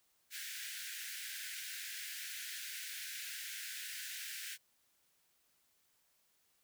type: high-pass noise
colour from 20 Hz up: pink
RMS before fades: -45 dBFS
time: 0.3-4.58 s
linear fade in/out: 50 ms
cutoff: 1500 Hz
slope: 96 dB/octave
effects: white hiss -75 dBFS RMS until 6.63 s